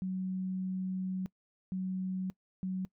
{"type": "tone bursts at uneven times", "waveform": "sine", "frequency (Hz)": 186.8, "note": "F#3", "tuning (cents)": 17, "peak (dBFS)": -32, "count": 3, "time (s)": [[0.02, 1.26], [1.72, 2.3], [2.63, 2.85]], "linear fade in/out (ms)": 0, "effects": ["noise-tail reverb RT60 0.1 s tail -22 dB re dry"]}